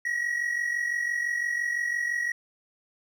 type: tone pair together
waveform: triangle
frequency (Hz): 1871.1 / 1917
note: A#6 / A#6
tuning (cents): +6 / +48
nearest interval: unison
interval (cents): 42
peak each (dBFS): -31 / -25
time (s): 0.05-2.32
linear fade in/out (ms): 5
effects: none